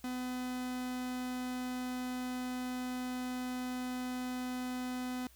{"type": "tone", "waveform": "45% pulse", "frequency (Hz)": 251.6, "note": "B3", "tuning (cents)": 32, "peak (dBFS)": -36, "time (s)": [0.04, 5.27], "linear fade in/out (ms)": 2, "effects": ["added 60 Hz sine -61 dBFS peak until 5.35 s", "white hiss -63 dBFS RMS until 5.35 s"]}